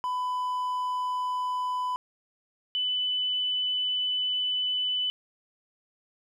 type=tone pair in turn; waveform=triangle / sine; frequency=1000 / 2997 Hz; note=B5 / F#7; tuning=+21 / +22 cents; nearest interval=octave + perfect fifth; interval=1901 cents; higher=second; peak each=-25 dBFS; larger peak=neither; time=0.04-1.96 / 2.75-5.1 s; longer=second; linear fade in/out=0 ms; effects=none